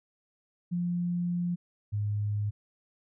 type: tone pair in turn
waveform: sine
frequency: 175.2 / 103.89 Hz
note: F3 / G#2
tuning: +6 / +1 cents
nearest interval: major sixth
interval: 905 cents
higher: first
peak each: -27 dBFS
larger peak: neither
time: 0.71-1.56 / 1.92-2.51 s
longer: first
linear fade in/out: 20 ms
effects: none